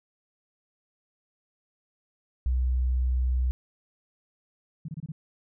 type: tone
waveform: sine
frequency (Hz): 63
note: B1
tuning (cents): +35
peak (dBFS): -22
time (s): 2.46-3.51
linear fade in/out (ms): 0
type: tone bursts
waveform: sine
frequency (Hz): 156.3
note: D#3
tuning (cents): +8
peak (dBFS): -32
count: 5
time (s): 4.85-5.12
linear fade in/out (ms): 5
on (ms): 34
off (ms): 25
effects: none